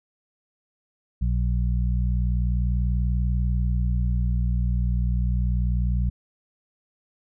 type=harmonic tone; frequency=60.3 Hz; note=B1; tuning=41 cents flat; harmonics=1 / 2 / 3; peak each=-21 / -27 / -31 dBFS; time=1.21-6.1 s; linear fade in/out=10 ms; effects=none